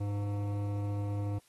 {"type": "tone with hard clipping", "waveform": "triangle", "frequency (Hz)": 101.9, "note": "G#2", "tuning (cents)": -32, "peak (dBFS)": -33, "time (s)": [0, 1.39], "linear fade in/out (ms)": 10, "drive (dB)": 18, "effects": ["white hiss -66 dBFS RMS until 1.48 s", "AAC 32 kbps"]}